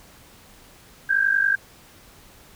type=tone pair together; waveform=sine; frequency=1568 / 1618.6 Hz; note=G6 / G#6; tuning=0 / -45 cents; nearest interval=minor second; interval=55 cents; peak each=-20 dBFS; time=1.09-1.56 s; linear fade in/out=10 ms; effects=pink hiss -50 dBFS RMS until 2.55 s